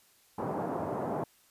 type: band-pass noise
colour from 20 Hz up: white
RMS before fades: -34 dBFS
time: 0.38-1.24 s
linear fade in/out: 5 ms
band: 110 to 880 Hz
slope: 24 dB/octave
effects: white hiss -64 dBFS RMS until 1.5 s + resampled to 32000 Hz